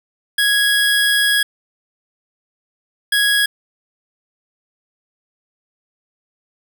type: tone bursts at uneven times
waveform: 25% pulse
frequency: 1661.2 Hz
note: G#6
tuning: in tune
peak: -9 dBFS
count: 2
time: 0.38-1.43 / 3.12-3.46 s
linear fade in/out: 5 ms
effects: none